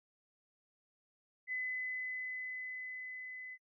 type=tone with level ramp; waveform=sine; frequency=2016 Hz; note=B6; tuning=35 cents sharp; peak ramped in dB=-35 to -45 dBFS; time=1.47-3.58 s; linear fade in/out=50 ms; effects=noise-tail reverb RT60 0.1 s tail -25 dB re dry